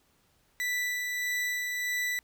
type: tone with tremolo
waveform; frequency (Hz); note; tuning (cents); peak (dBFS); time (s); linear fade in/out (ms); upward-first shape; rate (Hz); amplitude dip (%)
40% pulse; 1975.5; B6; 0; -27; 0.6-2.19; 0; sine; 1.6; 30
effects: pink hiss -68 dBFS RMS until 2.23 s